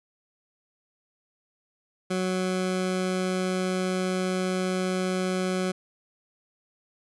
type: tone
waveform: 20% pulse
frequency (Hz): 185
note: F#3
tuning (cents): 0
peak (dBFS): -20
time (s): 2.1-5.72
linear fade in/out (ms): 10
effects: resampled to 24000 Hz